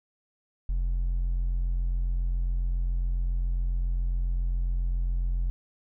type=tone with hard clipping; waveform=triangle; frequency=43.65 Hz; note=F1; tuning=in tune; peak=-23 dBFS; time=0.69-5.5 s; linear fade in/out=0 ms; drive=1 dB; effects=none